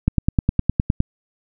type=click train; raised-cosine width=5 ms; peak=-3 dBFS; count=10; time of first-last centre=0.08-1.004 s; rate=9.74 Hz; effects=none